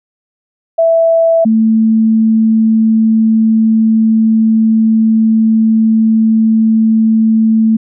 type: tone pair in turn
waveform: sine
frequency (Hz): 660 / 221.7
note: E5 / A3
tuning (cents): +2 / +13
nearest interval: octave + perfect fifth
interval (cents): 1889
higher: first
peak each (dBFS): -6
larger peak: neither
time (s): 0.78-1.45 / 1.45-7.77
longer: second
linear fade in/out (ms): 10
effects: none